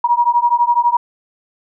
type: beating tone pair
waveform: sine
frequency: 950 / 962 Hz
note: A#5 / B5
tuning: +33 / -46 cents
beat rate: 12 Hz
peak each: -14 dBFS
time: 0.04-0.97 s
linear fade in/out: 5 ms
effects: none